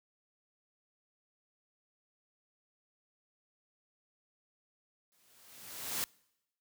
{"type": "noise with exponential growth", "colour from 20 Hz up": "white", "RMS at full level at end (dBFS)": -33, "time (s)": [5.12, 6.04], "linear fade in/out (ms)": 0, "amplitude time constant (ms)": 200, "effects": ["noise-tail reverb RT60 0.9 s tail -26 dB re dry", "high-pass 60 Hz 12 dB/octave"]}